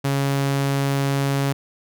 sawtooth tone, 138.59 Hz, C#3, in tune, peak -15 dBFS, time 0.04-1.53 s, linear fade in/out 10 ms, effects none

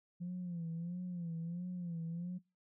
sine tone with vibrato, 172.6 Hz, F3, 20 cents flat, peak -37 dBFS, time 0.2-2.39 s, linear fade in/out 20 ms, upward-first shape sine, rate 1.5 Hz, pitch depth 84 cents each way, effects noise-tail reverb RT60 0.3 s tail -25 dB re dry + tanh soft clip ceiling -35 dBFS

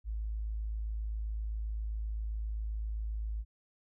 sine tone, 53.8 Hz, A1, 38 cents flat, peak -33 dBFS, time 0.04-3.45 s, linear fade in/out 50 ms, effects none

